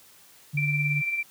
sine tone, 146.83 Hz, D3, in tune, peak -25 dBFS, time 0.53-1.02 s, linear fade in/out 20 ms
sine tone with tremolo, 2349 Hz, D7, in tune, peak -23 dBFS, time 0.57-1.23 s, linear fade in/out 5 ms, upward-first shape sine, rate 18 Hz, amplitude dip 50%
effects white hiss -54 dBFS RMS until 1.3 s + high-pass 60 Hz 12 dB/octave

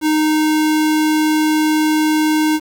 square tone, 309 Hz, D#4, 12 cents flat, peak -13 dBFS, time 0.01-2.6 s, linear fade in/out 50 ms, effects 7-bit

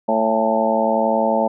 harmonic tone with a mistuned harmonic, 111.2 Hz, A2, 19 cents sharp, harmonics 2 / 3 / 4 / 5 / 6 / 7 / 8, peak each -22 / -30 / -27 / -20 / -21 / -25 / -22 dBFS, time 0.08-1.48 s, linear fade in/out 10 ms, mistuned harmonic 7, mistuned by +66 cents, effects none

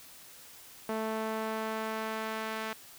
sawtooth tone with band-pass filter sweep, 220 Hz, A3, in tune, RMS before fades -35 dBFS, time 0.89-2.73 s, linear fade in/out 2 ms, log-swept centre 720 to 1700 Hz, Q 0.74, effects white hiss -52 dBFS RMS until 2.98 s

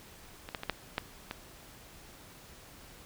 clicks, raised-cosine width 0.3 ms, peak -25 / -18 / -21 / -13 / -14 / -20 dBFS, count 6, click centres 0.489 / 0.548 / 0.634 / 0.697 / 0.981 / 1.311 s, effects pink hiss -53 dBFS RMS until 3.05 s

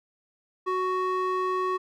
square tone with band-pass filter, 370.9 Hz, F#4, 4 cents sharp, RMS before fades -27 dBFS, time 0.66-1.78 s, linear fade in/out 20 ms, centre 860 Hz, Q 4.7, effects none

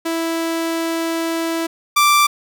sawtooth tone pair in turn, 329.6 / 1174.6 Hz, E4 / D6, 0 / 0 cents, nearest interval octave + minor seventh, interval 2200 cents, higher second, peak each -15 / -7 dBFS, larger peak second, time 0.05-1.67 / 1.96-2.27 s, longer first, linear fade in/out 10 ms, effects none

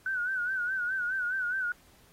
sine tone with vibrato, 1493 Hz, F#6, 15 cents sharp, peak -28 dBFS, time 0.06-1.72 s, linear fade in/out 2 ms, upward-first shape sine, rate 4.8 Hz, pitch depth 84 cents each way, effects pink hiss -61 dBFS RMS until 2.12 s + AAC 48 kbps

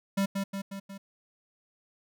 square tone with echo, 196.5 Hz, G3, 4 cents sharp, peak -25 dBFS, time 0.17-0.26 s, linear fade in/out 10 ms, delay 180 ms, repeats 4, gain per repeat -4 dB, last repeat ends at 0.98 s, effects none

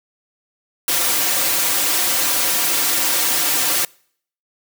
white noise with comb filter, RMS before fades -18 dBFS, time 0.88-3.85 s, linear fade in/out 2 ms, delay 4.7 ms, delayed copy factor -0.95, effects noise-tail reverb RT60 0.6 s tail -26 dB re dry + high-pass 200 Hz 12 dB/octave

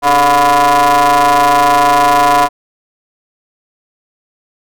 40% pulse ring-modulated tone, 140.8 Hz, C#3, 27 cents sharp, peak -3 dBFS, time 0.02-2.49 s, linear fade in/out 50 ms, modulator 858 Hz, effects none

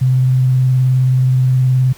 sine tone with vibrato, 128.8 Hz, C3, 27 cents flat, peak -9 dBFS, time 0.01-1.93 s, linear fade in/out 10 ms, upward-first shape sine, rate 19 Hz, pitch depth 22 cents each way, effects pink hiss -41 dBFS RMS until 1.97 s

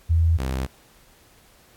sine / sawtooth tone pair in turn, 82.41 / 65.41 Hz, E2 / C2, 0 / 0 cents, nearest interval major third, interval 400 cents, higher first, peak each -15 / -20 dBFS, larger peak first, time 0.09-0.38 / 0.38-0.67 s, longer neither, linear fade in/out 20 ms, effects pink hiss -55 dBFS RMS until 1.76 s + AAC 64 kbps

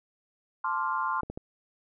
sine chord, D minor seventh, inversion second, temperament equal, 880 / 1046.5 / 1174.7 / 1396.9 Hz, A5 / C6 / D6 / F6, 0 / 0 / 0 / 0 cents, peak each -34 / -29 / -35 / -34 dBFS, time 0.64-1.21 s, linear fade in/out 5 ms
clicks, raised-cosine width 2 ms, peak -23 dBFS, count 3, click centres 1.233 / 1.3 / 1.375 s
effects none

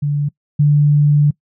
sine tone pair in turn, 145.3 / 146.82 Hz, D3 / D3, -18 / 0 cents, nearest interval unison, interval 18 cents, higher second, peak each -14 / -8 dBFS, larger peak second, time 0.02-0.29 / 0.59-1.31 s, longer second, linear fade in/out 10 ms, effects noise-tail reverb RT60 0.1 s tail -23 dB re dry

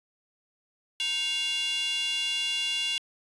square tone with high-pass filter, 311.1 Hz, D#4, in tune, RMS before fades -29 dBFS, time 1-2.98 s, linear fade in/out 0 ms, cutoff 3000 Hz, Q 9.8, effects resampled to 24000 Hz

